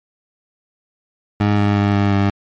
20% pulse tone with pitch steps, 103.3 / 102.41 / 101.53 / 100.65 / 99.78 Hz, G#2 / G#2 / G#2 / G2 / G2, -9 / -24 / -39 / +46 / +31 cents, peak -8 dBFS, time 1.4-2.3 s, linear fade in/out 5 ms, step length 180 ms, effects low-pass 3000 Hz 12 dB/octave + MP3 48 kbps

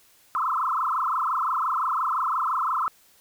sine tone with frequency modulation, 1174.7 Hz, D6, in tune, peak -22 dBFS, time 0.35-2.88 s, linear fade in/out 0 ms, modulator 25.8 Hz, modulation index 6.7, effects white hiss -58 dBFS RMS until 3.2 s

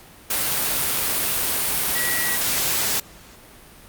sine tone in noise, 1931 Hz, B6, 39 cents flat, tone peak -25 dBFS, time 1.95-2.36 s, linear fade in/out 5 ms, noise white, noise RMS -22 dBFS, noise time 0.3-3 s, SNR -6 dB, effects pink hiss -46 dBFS RMS until 3.88 s + Opus 48 kbps

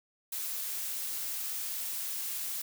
blue noise, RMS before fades -36 dBFS, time 0.32-2.62 s, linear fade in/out 5 ms, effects none

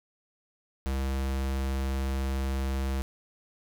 square tone, 66.9 Hz, C2, 39 cents sharp, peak -28 dBFS, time 0.86-3.02 s, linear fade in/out 0 ms, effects none

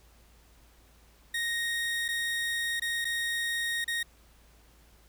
30% pulse tone with dropouts, 1864.7 Hz, A#6, in tune, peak -26 dBFS, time 1.34-4.03 s, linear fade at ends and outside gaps 5 ms, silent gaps 2.082-2.086 / 2.798-2.819 / 3.046-3.051 / 3.844-3.878 s, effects added 56 Hz sine -58 dBFS peak until 5.08 s + pink hiss -62 dBFS RMS until 5.08 s

